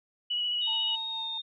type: tone with vibrato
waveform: sine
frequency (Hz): 2930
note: F#7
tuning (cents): -18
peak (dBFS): -27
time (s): 0.3-0.96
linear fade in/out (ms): 10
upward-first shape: square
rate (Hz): 14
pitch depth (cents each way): 14
type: tone with pitch glide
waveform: sine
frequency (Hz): 3729 to 3667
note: A#7 to A#7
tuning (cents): 0 to -29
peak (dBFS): -32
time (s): 0.61-1.42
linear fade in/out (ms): 20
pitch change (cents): -29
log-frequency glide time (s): 1.09-1.27
type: tone with tremolo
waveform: triangle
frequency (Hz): 897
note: A5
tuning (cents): +33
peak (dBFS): -36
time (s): 0.67-1.38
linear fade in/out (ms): 5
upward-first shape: triangle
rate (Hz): 4.3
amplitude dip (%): 60
effects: none